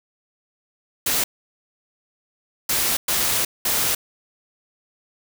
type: noise bursts at uneven times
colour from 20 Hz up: white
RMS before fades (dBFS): -21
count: 4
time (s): 1.06-1.24 / 2.69-2.97 / 3.08-3.45 / 3.65-3.95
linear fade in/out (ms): 5
effects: none